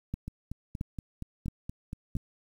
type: two click trains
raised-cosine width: 5 ms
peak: -24 / -20 dBFS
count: 9 / 4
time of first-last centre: 0.28-2.167 / 0.14-2.153 s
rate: 4.24 / 1.49 Hz
effects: 9-bit